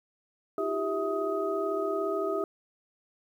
sine tone cluster, 322.7 / 358.8 / 396.5 / 651 / 1255 Hz, E4 / F4 / G4 / E5 / D#6, -37 / +47 / +20 / -22 / +15 cents, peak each -36 / -39 / -30 / -33 / -35 dBFS, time 0.58-2.44 s, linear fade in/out 2 ms, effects 10-bit

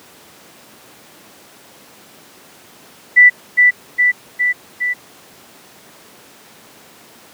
sine tone with echo, 1975.5 Hz, B6, in tune, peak -3 dBFS, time 3.16-3.3 s, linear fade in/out 20 ms, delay 410 ms, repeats 4, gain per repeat -3 dB, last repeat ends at 4.94 s, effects pink hiss -43 dBFS RMS until 7.33 s + high-pass 200 Hz 12 dB/octave

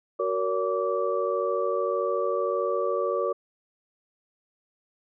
sine tone cluster, 372.8 / 466.3 / 568 / 1159 Hz, F#4 / A#4 / C#5 / D6, +13 / +1 / +42 / -23 cents, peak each -30 / -28 / -28 / -31 dBFS, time 0.19-3.33 s, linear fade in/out 10 ms, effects none

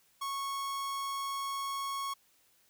45% pulse tone, 1102 Hz, C#6, 11 cents flat, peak -34 dBFS, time 0.21-2.14 s, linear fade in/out 10 ms, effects white hiss -68 dBFS RMS until 2.69 s

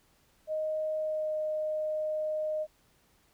sine tone with pitch glide, 622.3 to 617.3 Hz, D#5 to D#5, 0 to -14 cents, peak -29 dBFS, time 0.47-2.67 s, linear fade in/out 50 ms, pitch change -14 cents, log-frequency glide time 0.98-1.36 s, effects pink hiss -67 dBFS RMS until 3.33 s

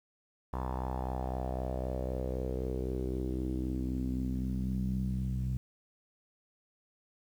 sawtooth tone with low-pass filter sweep, 63.9 Hz, C2, 40 cents flat, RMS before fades -34 dBFS, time 0.53-5.57 s, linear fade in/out 0 ms, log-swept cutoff 1000 to 150 Hz, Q 4.4, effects 10-bit

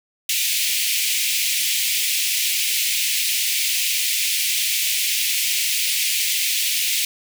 pink high-pass noise, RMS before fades -21 dBFS, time 0.29-7.05 s, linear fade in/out 2 ms, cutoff 2200 Hz, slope 48 dB/octave, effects none

